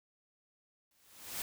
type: noise with exponential growth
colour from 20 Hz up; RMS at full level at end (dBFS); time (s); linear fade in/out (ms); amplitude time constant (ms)
white; -36; 0.91-1.42; 2; 110
effects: none